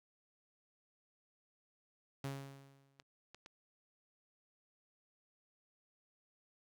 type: tone with exponential decay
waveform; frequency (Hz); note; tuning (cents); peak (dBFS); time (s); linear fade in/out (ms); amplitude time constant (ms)
sawtooth; 137.5; C#3; -14; -34; 2.24-3.03; 5; 170
type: clicks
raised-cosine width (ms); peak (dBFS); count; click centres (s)
0.2; -36; 4; 2.242 / 2.999 / 3.346 / 3.461
effects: none